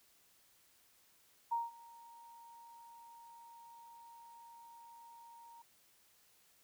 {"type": "tone with ADSR envelope", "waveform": "sine", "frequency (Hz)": 932.3, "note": "A#5", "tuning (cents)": 0, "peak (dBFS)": -31, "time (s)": [1.51, 5.62], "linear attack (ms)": 15, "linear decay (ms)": 180, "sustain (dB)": -23, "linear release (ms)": 4, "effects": ["white hiss -69 dBFS RMS until 6.63 s"]}